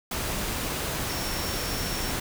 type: tone in noise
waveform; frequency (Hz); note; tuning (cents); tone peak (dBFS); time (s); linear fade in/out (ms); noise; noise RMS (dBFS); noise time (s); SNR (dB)
sine; 5480; F8; -34; -37; 1.09-2.11; 5; pink; -30; 0.11-2.2; -10
effects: none

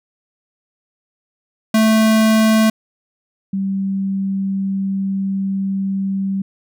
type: tone pair in turn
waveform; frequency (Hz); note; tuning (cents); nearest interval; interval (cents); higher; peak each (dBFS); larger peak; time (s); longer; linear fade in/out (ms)
square / sine; 219.7 / 194.27; A3 / G3; -2 / -15; major second; 213; first; -11 / -17; first; 1.74-2.7 / 3.53-6.42; second; 5
effects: none

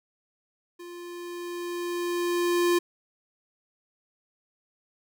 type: tone with level ramp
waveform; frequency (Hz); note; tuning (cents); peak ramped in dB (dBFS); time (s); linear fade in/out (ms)
square; 349.2; F4; 0; -41 to -20; 0.79-2.79; 10
effects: none

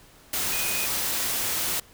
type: tone in noise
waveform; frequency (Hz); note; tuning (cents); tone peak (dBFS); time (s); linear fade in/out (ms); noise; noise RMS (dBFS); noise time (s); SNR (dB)
sine; 2489; D#7; 0; -32; 0.52-0.86; 5; white; -27; 0.33-1.8; -8
effects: pink hiss -53 dBFS RMS until 1.93 s

